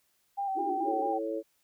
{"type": "tone with vibrato", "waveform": "sine", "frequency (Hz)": 784, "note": "G5", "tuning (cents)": 0, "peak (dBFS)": -29, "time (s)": [0.37, 1.19], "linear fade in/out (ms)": 20, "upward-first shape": "square", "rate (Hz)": 4.6, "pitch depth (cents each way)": 31}
{"type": "band-pass noise", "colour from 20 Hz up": "pink", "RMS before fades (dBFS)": -36, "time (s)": [0.54, 1.12], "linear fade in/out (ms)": 50, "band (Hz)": [300, 400], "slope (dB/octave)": 96}
{"type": "chord", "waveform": "sine", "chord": "A major", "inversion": "second", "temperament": "equal", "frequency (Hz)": [329.6, 440, 554.4], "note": ["E4", "A4", "C#5"], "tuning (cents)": [0, 0, 0], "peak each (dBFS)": -35, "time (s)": [0.84, 1.43], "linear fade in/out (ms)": 50}
{"effects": ["white hiss -72 dBFS RMS until 1.63 s"]}